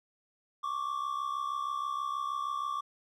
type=tone pair together; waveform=triangle; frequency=1100 / 1166.3 Hz; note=C#6 / D6; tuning=-14 / -12 cents; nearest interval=minor second; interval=102 cents; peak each=-34 / -32 dBFS; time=0.63-2.81 s; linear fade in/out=10 ms; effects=none